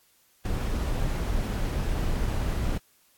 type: noise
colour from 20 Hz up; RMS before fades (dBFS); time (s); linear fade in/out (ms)
brown; -27; 0.45-2.78; 5
effects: white hiss -63 dBFS RMS until 3.17 s + AAC 64 kbps